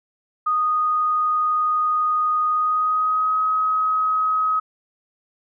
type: tone with pitch glide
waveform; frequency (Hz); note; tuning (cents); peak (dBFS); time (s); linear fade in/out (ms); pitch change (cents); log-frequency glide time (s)
sine; 1239 to 1268.7; D#6 to D#6; -8 to +33; -17; 0.46-4.6; 10; +41; 2.51-3.38
effects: none